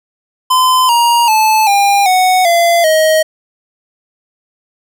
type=tone with pitch steps; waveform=square; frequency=1023 / 943.5 / 870.2 / 802.6 / 740.3 / 682.8 / 629.7 Hz; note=C6 / A#5 / A5 / G5 / F#5 / F5 / D#5; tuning=-39 / +21 / -19 / +41 / +1 / -39 / +21 cents; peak=-8 dBFS; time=0.5-3.23 s; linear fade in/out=10 ms; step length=390 ms; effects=none